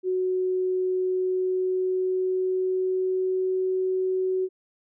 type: tone with pitch glide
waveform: sine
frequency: 370 to 373.7 Hz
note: F#4 to F#4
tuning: 0 to +17 cents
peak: -22 dBFS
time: 0.03-4.49 s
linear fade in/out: 50 ms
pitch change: +17 cents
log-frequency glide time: 1.02-3.59 s
effects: none